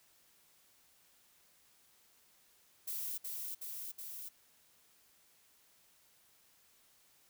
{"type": "noise with echo", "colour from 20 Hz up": "violet", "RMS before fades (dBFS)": -40, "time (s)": [2.87, 3.18], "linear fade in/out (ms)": 10, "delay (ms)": 370, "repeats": 3, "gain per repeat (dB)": -2, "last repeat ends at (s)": 4.29, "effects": ["white hiss -68 dBFS RMS until 7.29 s"]}